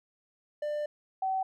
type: tone pair in turn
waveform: triangle / sine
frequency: 595 / 762.4 Hz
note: D5 / G5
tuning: +22 / -48 cents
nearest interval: major third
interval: 430 cents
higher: second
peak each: -28 / -27 dBFS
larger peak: second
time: 0.62-0.86 / 1.22-1.43 s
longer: first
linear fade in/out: 5 ms
effects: none